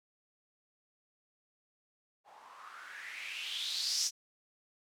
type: noise with low-pass filter sweep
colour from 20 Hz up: violet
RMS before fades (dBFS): -39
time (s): 2.24-4.11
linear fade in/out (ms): 50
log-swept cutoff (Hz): 760 to 6100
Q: 5.2
effects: none